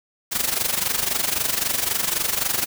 white noise with amplitude modulation, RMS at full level -20 dBFS, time 0.31-2.66 s, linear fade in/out 20 ms, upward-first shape sine, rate 23.8 Hz, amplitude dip 75%, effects none

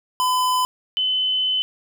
square / sine tone pair in turn, 1009 / 3032 Hz, B5 / F#7, +37 / +42 cents, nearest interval octave + perfect fifth, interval 1905 cents, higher second, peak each -18 / -18 dBFS, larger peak neither, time 0.2-0.65 / 0.97-1.62 s, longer second, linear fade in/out 0 ms, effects none

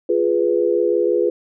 sine chord, F diminished, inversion none, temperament equal, 349.2 / 415.3 / 493.9 Hz, F4 / Ab4 / Cb5, 0 / 0 / 0 cents, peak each -19 dBFS, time 0.09-1.3 s, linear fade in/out 5 ms, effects none

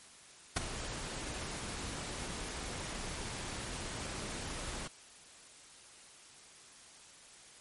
pink noise with ADSR envelope, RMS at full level -28 dBFS, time 0.56-4.88 s, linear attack 8 ms, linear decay 16 ms, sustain -13 dB, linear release 10 ms, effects white hiss -56 dBFS RMS until 7.6 s + MP3 48 kbps

